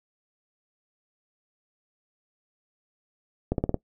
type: accelerating click train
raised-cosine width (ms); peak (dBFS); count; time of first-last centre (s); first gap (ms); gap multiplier
2; -11; 5; 3.52-3.743; 62; 0.93
effects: noise-tail reverb RT60 0.1 s tail -20 dB re dry